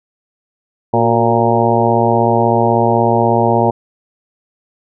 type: harmonic tone with a mistuned harmonic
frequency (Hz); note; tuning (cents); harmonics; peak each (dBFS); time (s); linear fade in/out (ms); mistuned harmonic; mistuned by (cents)
116.3; A#2; -4; 1 / 2 / 3 / 4 / 5 / 6 / 7 / 8; -18 / -18 / -18 / -18 / -18 / -18 / -18 / -18; 0.93-3.71; 10; 3; +58
effects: none

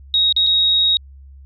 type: tone with dropouts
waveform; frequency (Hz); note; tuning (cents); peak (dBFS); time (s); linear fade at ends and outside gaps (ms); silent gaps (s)
sine; 3778; A#7; +22; -12; 0.14-0.97; 1; 0.325-0.364 / 0.466-0.47
effects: added 68 Hz sine -38 dBFS peak until 1.45 s

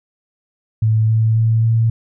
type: tone with pitch steps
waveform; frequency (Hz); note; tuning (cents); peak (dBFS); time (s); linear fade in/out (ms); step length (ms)
sine; 110 / 111.21 / 112.44 / 113.68; A2 / A2 / A2 / A#2; 0 / +19 / +38 / -43; -11; 0.82-1.9; 5; 270
effects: none

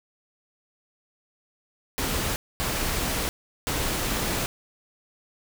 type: noise bursts at uneven times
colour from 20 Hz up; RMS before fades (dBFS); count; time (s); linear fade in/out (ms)
pink; -27; 3; 1.98-2.36 / 2.6-3.29 / 3.67-4.46; 0
effects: none

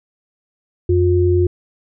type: tone pair together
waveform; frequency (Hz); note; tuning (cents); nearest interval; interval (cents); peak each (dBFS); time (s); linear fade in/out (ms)
sine; 89.08 / 356.3; F2 / F4; +35 / +35; 2 octaves; 2400; -14; 0.89-1.47; 5
effects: none

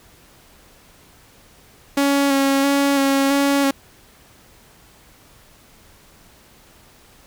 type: tone with vibrato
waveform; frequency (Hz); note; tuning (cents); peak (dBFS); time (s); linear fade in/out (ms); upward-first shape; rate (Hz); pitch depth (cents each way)
sawtooth; 277.2; C#4; 0; -11; 1.97-3.71; 5; square; 1.5; 18
effects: pink hiss -50 dBFS RMS until 7.26 s

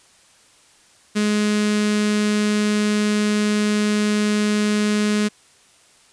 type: tone with notch filter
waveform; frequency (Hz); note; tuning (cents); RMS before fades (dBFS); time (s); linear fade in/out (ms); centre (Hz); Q
sawtooth; 209.8; G#3; +18; -19; 1.15-5.29; 20; 780; 0.85
effects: white hiss -53 dBFS RMS until 6.12 s + resampled to 22050 Hz

